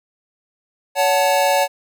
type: chord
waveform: square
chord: F# minor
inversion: second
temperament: equal with one note detuned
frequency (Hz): 564.4 / 740 / 880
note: C#5 / F#5 / A5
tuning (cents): +31 / 0 / 0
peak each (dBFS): -18 / -20 / -20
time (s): 0.95-1.68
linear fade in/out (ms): 50
effects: none